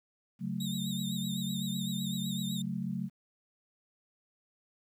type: chord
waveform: sine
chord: F# minor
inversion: second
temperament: equal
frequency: 138.59 / 185 / 220 Hz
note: C#3 / F#3 / A3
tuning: 0 / 0 / 0 cents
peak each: -39 / -35 / -37 dBFS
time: 0.39-3.1 s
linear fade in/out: 50 ms
type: tone with vibrato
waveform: sawtooth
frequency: 3729 Hz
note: A#7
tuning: in tune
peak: -36 dBFS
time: 0.6-2.62 s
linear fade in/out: 5 ms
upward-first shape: sine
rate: 7.9 Hz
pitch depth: 67 cents each way
effects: 11-bit